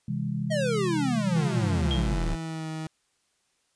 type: chord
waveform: sine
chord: C augmented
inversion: none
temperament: just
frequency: 130.81 / 163.52 / 204.4 Hz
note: C3 / E3 / G#3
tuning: 0 / -14 / -27 cents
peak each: -31 dBFS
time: 0.08-2.14 s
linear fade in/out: 5 ms
type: exponential sweep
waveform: square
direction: down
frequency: 652 to 33.78 Hz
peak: -26 dBFS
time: 0.5-2.36 s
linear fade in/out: 20 ms
type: tone with pitch glide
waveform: 30% pulse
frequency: 174.61 to 158.28 Hz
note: F3 to D#3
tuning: 0 to +30 cents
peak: -29 dBFS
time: 1.36-2.87 s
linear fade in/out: 2 ms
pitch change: -170 cents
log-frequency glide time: 1.66-2.69 s
type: tone with exponential decay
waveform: sine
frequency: 3229 Hz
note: G#7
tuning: 49 cents flat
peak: -26 dBFS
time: 1.91-2.14 s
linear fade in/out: 0 ms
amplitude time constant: 49 ms
effects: white hiss -71 dBFS RMS until 3.75 s + resampled to 22050 Hz